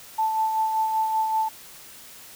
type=tone with tremolo; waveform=sine; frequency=880 Hz; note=A5; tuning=in tune; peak=-19 dBFS; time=0.18-1.49 s; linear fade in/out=10 ms; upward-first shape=sine; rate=5.2 Hz; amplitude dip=40%; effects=white hiss -45 dBFS RMS until 2.35 s